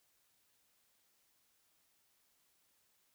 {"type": "silence", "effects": ["white hiss -75 dBFS RMS until 3.14 s"]}